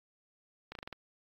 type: slowing click train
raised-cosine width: 0.3 ms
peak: -26 dBFS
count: 6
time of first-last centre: 0.72-0.927 s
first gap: 32 ms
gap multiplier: 1.13
effects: AAC 32 kbps